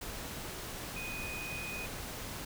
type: tone in noise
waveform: sine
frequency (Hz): 2491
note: D#7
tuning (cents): +1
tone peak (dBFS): -40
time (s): 0.96-1.86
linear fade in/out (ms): 5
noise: pink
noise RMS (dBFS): -42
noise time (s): 0.01-2.45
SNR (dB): -1
effects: none